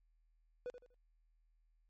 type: tone with echo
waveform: triangle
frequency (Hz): 493.9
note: B4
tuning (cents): 0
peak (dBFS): -38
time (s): 0.66-0.7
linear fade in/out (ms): 0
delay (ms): 81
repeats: 3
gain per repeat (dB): -10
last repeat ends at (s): 0.943
effects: added 40 Hz sine -70 dBFS peak until 1.89 s + MP3 32 kbps